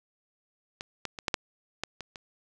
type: clicks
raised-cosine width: 0.2 ms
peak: -19 / -15 / -21 / -9 / -8 / -13 / -21 / -24 dBFS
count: 8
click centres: 0.809 / 1.053 / 1.188 / 1.282 / 1.342 / 1.836 / 2.007 / 2.158 s
effects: none